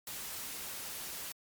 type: noise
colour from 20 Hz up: white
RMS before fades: -42 dBFS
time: 0.07-1.32 s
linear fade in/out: 2 ms
effects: MP3 96 kbps